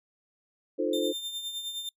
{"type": "chord", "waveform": "sine", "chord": "F dominant seventh", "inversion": "third", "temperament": "equal with one note detuned", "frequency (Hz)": [305.3, 349.2, 440, 523.3], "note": ["Eb4", "F4", "A4", "C5"], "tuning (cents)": [-33, 0, 0, 0], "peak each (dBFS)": -31, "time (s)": [0.78, 1.13], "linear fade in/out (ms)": 20}
{"type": "tone with tremolo", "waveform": "40% pulse", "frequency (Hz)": 3600, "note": "A7", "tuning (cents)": 39, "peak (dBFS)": -30, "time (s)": [0.93, 1.89], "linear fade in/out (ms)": 2, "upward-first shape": "triangle", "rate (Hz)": 9.7, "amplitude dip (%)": 60}
{"effects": ["noise-tail reverb RT60 0.1 s tail -25 dB re dry"]}